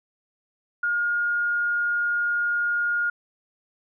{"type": "tone", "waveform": "sine", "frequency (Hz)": 1424, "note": "F6", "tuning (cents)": 33, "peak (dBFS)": -21, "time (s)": [0.83, 3.1], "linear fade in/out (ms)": 5, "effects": []}